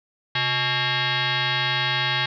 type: tone with frequency modulation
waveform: sine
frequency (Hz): 854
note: G#5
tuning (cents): +48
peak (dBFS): -20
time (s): 0.35-2.26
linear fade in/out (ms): 5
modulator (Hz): 493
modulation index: 6.7
effects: none